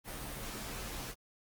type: noise with comb filter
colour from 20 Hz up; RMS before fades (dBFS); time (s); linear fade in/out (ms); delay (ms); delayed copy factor
pink; -42; 0.04-1.15; 50; 12; -0.9
effects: Opus 32 kbps